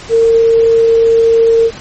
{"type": "tone", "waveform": "sine", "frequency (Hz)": 456.7, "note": "A#4", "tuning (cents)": -36, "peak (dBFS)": -5, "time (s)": [0.09, 1.71], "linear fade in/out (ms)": 50, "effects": ["pink hiss -30 dBFS RMS until 1.8 s", "MP3 32 kbps"]}